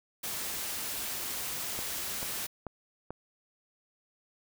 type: noise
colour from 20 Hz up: white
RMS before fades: -36 dBFS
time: 0.23-2.47 s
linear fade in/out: 10 ms
type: click train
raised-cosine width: 1 ms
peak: -24 dBFS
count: 4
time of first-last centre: 1.79-3.106 s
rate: 2.28 Hz
effects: none